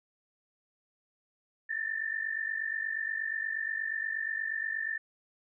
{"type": "tone pair together", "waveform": "sine", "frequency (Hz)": [1760, 1808.4], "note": ["A6", "A6"], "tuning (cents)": [0, 47], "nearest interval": "unison", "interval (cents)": 47, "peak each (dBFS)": [-34, -34], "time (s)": [1.69, 4.98], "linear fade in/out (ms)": 10, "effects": []}